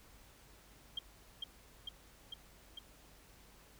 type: tone with echo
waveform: sine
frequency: 3200 Hz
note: G7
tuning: 35 cents sharp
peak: -35 dBFS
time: 0.97-0.99 s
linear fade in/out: 5 ms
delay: 450 ms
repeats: 4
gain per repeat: -2 dB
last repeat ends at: 2.79 s
effects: added 50 Hz sine -64 dBFS peak until 3.79 s + pink hiss -62 dBFS RMS until 3.79 s